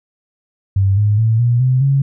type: tone with pitch steps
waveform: sine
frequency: 97.4 / 104.39 / 111.88 / 119.91 / 128.52 / 137.74 Hz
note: G2 / G#2 / A2 / A#2 / C3 / C#3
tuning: -11 / +9 / +29 / +49 / -31 / -11 cents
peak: -10 dBFS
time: 0.76-2.02 s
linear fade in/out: 5 ms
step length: 210 ms
effects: none